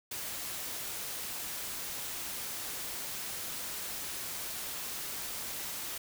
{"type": "noise", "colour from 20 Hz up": "white", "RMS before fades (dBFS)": -39, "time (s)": [0.11, 5.98], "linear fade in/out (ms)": 5, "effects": []}